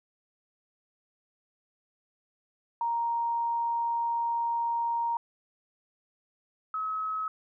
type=tone pair in turn; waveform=sine; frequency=934 / 1282.6 Hz; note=A#5 / E6; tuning=+3 / -48 cents; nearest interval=perfect fourth; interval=549 cents; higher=second; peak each=-26 / -29 dBFS; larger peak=first; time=2.81-5.17 / 6.74-7.28 s; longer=first; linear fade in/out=2 ms; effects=none